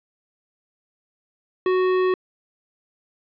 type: tone with hard clipping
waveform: triangle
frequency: 370 Hz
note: F#4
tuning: in tune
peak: -19 dBFS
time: 1.66-2.14 s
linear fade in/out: 2 ms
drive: 17 dB
effects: resampled to 11025 Hz